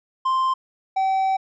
triangle tone pair in turn, 1046.5 / 767.5 Hz, C6 / G5, 0 / -37 cents, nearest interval perfect fourth, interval 537 cents, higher first, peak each -16 dBFS, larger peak neither, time 0.25-0.54 / 0.96-1.37 s, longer second, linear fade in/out 10 ms, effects resampled to 16000 Hz

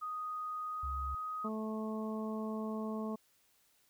sine tone with pitch glide, 1244.5 to 1253.9 Hz, D#6 to D#6, 0 to +13 cents, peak -37 dBFS, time 0.01-1.49 s, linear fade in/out 20 ms, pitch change +13 cents, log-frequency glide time 0.69-0.89 s
sine tone, 69.3 Hz, C#2, in tune, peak -38 dBFS, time 0.83-1.15 s, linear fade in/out 5 ms
harmonic tone, 217.8 Hz, A3, 17 cents flat, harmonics 1 / 2 / 3 / 4 / 5, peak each -37 / -43 / -46 / -51 / -47 dBFS, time 1.44-3.16 s, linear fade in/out 10 ms
effects white hiss -71 dBFS RMS until 3.89 s

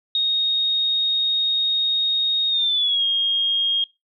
sine tone with pitch glide, 3729 to 3246 Hz, A#7 to G#7, 0 to -40 cents, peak -17 dBFS, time 0.15-3.84 s, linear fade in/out 2 ms, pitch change -240 cents, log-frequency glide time 2.49-3.04 s, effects noise-tail reverb RT60 0.2 s tail -22 dB re dry

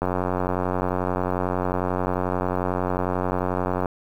click train, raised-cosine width 1 ms, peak -10 dBFS, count 351, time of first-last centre 0.02-3.858 s, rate 91.2 Hz, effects 8-bit

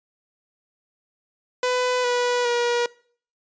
sawtooth tone with pitch steps, 500 / 489.4 / 479.1 Hz, B4 / B4 / A#4, +21 / -16 / +47 cents, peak -16 dBFS, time 1.63-2.86 s, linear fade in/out 2 ms, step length 410 ms, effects noise-tail reverb RT60 0.5 s tail -23 dB re dry + resampled to 16000 Hz

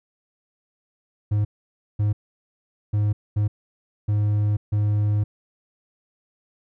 triangle tone bursts at uneven times, 104.4 Hz, G#2, 10 cents sharp, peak -16 dBFS, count 6, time 1.31-1.45 / 1.99-2.13 / 2.93-3.13 / 3.36-3.48 / 4.08-4.57 / 4.72-5.24 s, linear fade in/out 10 ms, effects none

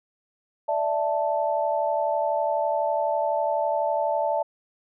sine chord, D suspended second, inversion none, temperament equal, 587.3 / 659.3 / 880 Hz, D5 / E5 / A5, 0 / 0 / 0 cents, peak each -26 dBFS, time 0.68-4.43 s, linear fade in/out 10 ms, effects none

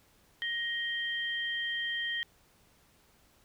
sine tone pair together, 1875 / 3160 Hz, A#6 / G7, +10 / +13 cents, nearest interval major sixth, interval 903 cents, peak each -33 / -35 dBFS, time 0.42-2.23 s, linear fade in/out 0 ms, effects pink hiss -65 dBFS RMS until 3.44 s

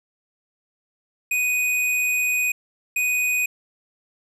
square tone bursts at uneven times, 2489 Hz, D#7, in tune, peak -20 dBFS, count 2, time 1.31-2.52 / 2.96-3.46 s, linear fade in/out 5 ms, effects resampled to 32000 Hz + 9-bit

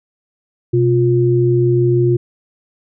sine tone pair together, 126.29 / 352.9 Hz, B2 / F4, +39 / +18 cents, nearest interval octave + tritone, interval 1779 cents, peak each -13 dBFS, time 0.73-2.17 s, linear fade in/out 10 ms, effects none

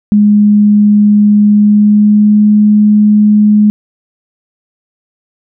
sine tone with pitch glide, 207.7 to 209.9 Hz, G#3 to G#3, 0 to +19 cents, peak -3 dBFS, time 0.12-3.7 s, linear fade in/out 0 ms, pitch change +19 cents, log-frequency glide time 1.48-2.42 s, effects none

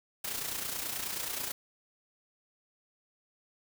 white noise with amplitude modulation, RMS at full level -34 dBFS, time 0.24-1.52 s, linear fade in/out 5 ms, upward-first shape sine, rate 29.3 Hz, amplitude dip 55%, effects none

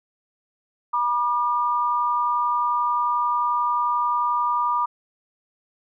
sine tone pair together, 968.7 / 1200 Hz, B5 / D6, -34 / +37 cents, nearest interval major third, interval 371 cents, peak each -22 dBFS, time 0.93-4.86 s, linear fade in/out 10 ms, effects none

